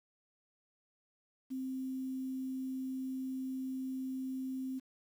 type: tone with quantisation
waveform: sine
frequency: 261.6 Hz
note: C4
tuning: in tune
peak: -36 dBFS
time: 1.5-4.8 s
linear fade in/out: 20 ms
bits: 10
effects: none